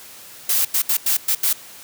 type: noise bursts at uneven times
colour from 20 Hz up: blue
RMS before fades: -18 dBFS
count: 6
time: 0.49-0.65 / 0.74-0.82 / 0.89-0.97 / 1.06-1.17 / 1.28-1.35 / 1.43-1.53 s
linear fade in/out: 5 ms
effects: white hiss -41 dBFS RMS until 1.83 s + high-pass 80 Hz 12 dB/octave